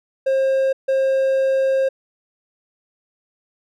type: tone bursts at uneven times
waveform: triangle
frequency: 534 Hz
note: C5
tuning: 35 cents sharp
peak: -13 dBFS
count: 2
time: 0.26-0.73 / 0.88-1.89 s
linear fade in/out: 10 ms
effects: none